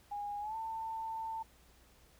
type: tone with pitch glide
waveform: sine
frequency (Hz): 820 to 894.2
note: G#5 to A5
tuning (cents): -22 to +28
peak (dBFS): -37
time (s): 0.11-1.43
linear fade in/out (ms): 10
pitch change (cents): +150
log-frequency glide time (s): 0.4-0.56
effects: added 60 Hz sine -65 dBFS peak until 2.19 s + pink hiss -65 dBFS RMS until 2.19 s